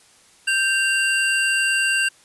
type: tone pair together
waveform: square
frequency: 1568 / 2775 Hz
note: G6 / F7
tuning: 0 / -12 cents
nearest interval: minor seventh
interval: 988 cents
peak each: -21 dBFS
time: 0.47-2.09 s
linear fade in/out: 10 ms
effects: white hiss -53 dBFS RMS until 2.24 s + resampled to 24000 Hz